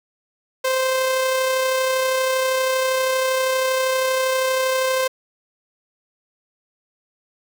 sawtooth tone with amplitude modulation, 521 Hz, C5, 7 cents flat, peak -13 dBFS, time 0.64-5.08 s, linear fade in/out 10 ms, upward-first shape sine, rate 32.6 Hz, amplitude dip 25%, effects none

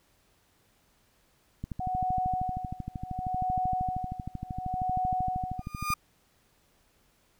click train, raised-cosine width 5 ms, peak -22 dBFS, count 56, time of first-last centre 1.64-5.904 s, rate 12.9 Hz
sine tone with tremolo, 740 Hz, F#5, in tune, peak -26 dBFS, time 1.8-5.62 s, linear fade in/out 5 ms, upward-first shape sine, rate 0.69 Hz, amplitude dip 95%
35% pulse tone with exponential growth, 1215 Hz, D#6, 42 cents flat, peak -22 dBFS, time 5.58-5.94 s, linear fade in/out 5 ms, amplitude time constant 77 ms
effects pink hiss -67 dBFS RMS until 7.39 s

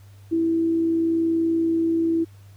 sine tone with amplitude modulation, 329.6 Hz, E4, in tune, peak -17 dBFS, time 0.31-2.25 s, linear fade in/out 20 ms, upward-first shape sine, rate 60.8 Hz, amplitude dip 25%, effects added 99 Hz sine -44 dBFS peak until 2.56 s + pink hiss -58 dBFS RMS until 2.56 s

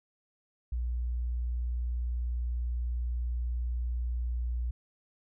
sine tone, 60.1 Hz, B1, 46 cents flat, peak -29 dBFS, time 0.72-4.71 s, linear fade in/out 5 ms, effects none

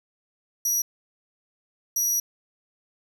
sawtooth tone bursts at uneven times, 5800 Hz, F#8, 35 cents flat, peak -19 dBFS, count 2, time 0.65-0.82 / 1.96-2.2 s, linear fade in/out 5 ms, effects none

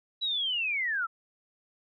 sine linear sweep, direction down, 3951 to 1288 Hz, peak -27 dBFS, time 0.21-1.07 s, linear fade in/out 20 ms, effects none

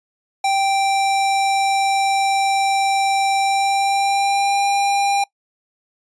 square tone with pitch glide, 784 to 799.5 Hz, G5 to G5, 0 to +34 cents, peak -16 dBFS, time 0.44-5.24 s, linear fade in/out 5 ms, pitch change +34 cents, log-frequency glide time 3.39-4.65 s, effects noise-tail reverb RT60 0.1 s tail -23 dB re dry + resampled to 22050 Hz

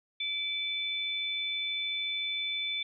sine tone pair together, 2320 / 3507 Hz, D7 / A7, -22 / -6 cents, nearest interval perfect fifth, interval 716 cents, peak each -35 / -32 dBFS, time 0.2-2.83 s, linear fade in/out 5 ms, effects none

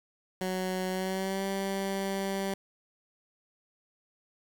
15% pulse tone with pitch glide, 185.7 to 194.82 Hz, F#3 to G3, +7 to -10 cents, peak -24 dBFS, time 0.41-2.54 s, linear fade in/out 2 ms, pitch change +83 cents, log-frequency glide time 0.9-1.45 s, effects 9-bit

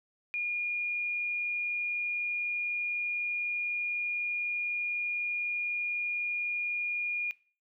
sine tone, 2428 Hz, D#7, 43 cents flat, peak -30 dBFS, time 0.34-7.31 s, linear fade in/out 0 ms, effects noise-tail reverb RT60 0.4 s tail -20 dB re dry

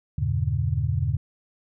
sine chord, E diminished seventh, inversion none, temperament just, 82.41 / 98.89 / 118.67 / 142.4 Hz, E2 / G2 / Bb2 / Db3, 0 / +16 / +31 / +47 cents, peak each -27 / -27 / -27 / -27 dBFS, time 0.18-1.17 s, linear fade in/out 5 ms, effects none

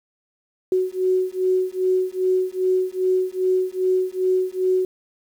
sine beating tone pair, 370 / 372.5 Hz, F#4 / F#4, 0 / +12 cents, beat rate 2.5 Hz, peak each -21 dBFS, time 0.72-4.85 s, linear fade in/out 2 ms, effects 8-bit

